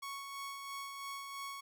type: tone with tremolo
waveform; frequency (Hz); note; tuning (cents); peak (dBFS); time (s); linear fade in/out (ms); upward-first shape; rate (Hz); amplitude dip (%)
sawtooth; 1108.7; C#6; 0; -37; 0.02-1.61; 10; sine; 3; 35
effects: none